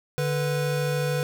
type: tone pair together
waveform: square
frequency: 146.83 / 493.9 Hz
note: D3 / B4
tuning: 0 / 0 cents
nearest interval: octave + major sixth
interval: 2100 cents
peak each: -26 / -28 dBFS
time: 0.18-1.23 s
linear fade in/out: 0 ms
effects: none